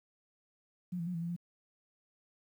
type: tone with pitch steps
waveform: sine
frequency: 179 / 167.9 / 179.6 / 166.3 / 170.4 / 173.7 Hz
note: F3 / E3 / F3 / E3 / F3 / F3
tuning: +43 / +32 / +49 / +16 / -42 / -9 cents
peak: -34 dBFS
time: 0.92-1.364 s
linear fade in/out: 10 ms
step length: 74 ms
effects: 11-bit